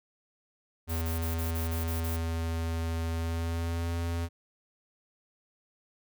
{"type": "tone with pitch glide", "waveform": "square", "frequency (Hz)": [82.41, 84.53], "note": ["E2", "E2"], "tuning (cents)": [0, 44], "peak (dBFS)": -30, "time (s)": [0.87, 4.29], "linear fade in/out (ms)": 50, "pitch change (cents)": 44, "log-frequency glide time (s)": [3.13, 3.94]}
{"type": "noise bursts", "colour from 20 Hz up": "violet", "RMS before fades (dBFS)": -40, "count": 8, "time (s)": [0.89, 2.168], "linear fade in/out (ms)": 10, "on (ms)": 130, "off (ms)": 34}
{"effects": []}